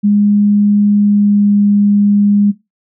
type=tone with pitch glide; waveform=sine; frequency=205.6 to 204.1 Hz; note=G#3 to G#3; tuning=-17 to -30 cents; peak=-7 dBFS; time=0.03-2.52 s; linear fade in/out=20 ms; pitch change=-13 cents; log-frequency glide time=0.93-1.57 s; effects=noise-tail reverb RT60 0.2 s tail -18 dB re dry